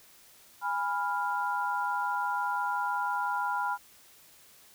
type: chord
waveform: sine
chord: F diminished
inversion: first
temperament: equal with one note detuned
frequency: 822 / 987.8 / 1396.9 Hz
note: Ab5 / Cb6 / F6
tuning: -18 / 0 / 0 cents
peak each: -33 / -31 / -33 dBFS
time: 0.61-3.78 s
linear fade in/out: 50 ms
effects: white hiss -57 dBFS RMS until 4.74 s